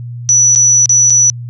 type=tone with dropouts; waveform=sine; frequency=5920 Hz; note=F#8; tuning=in tune; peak=-5 dBFS; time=0.29-1.3 s; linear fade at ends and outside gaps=0 ms; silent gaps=0.551-0.559 / 0.858-0.894 / 1.099-1.104 s; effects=added 120 Hz sine -22 dBFS peak until 1.49 s + resampled to 16000 Hz